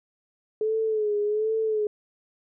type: tone with vibrato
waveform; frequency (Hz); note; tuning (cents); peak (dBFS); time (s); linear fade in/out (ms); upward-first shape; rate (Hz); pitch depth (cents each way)
sine; 428.3; A4; -47; -22; 0.61-1.87; 2; sine; 1.3; 61
effects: none